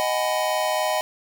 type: chord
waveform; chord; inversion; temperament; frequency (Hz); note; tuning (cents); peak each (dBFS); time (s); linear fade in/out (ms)
square; G# minor seventh; second; just; 623 / 747.5 / 830.6 / 996.7; D#5 / F#5 / G#5 / B5; +2 / +17 / 0 / +16; -25 / -28 / -30 / -29; 0-1.01; 0
effects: none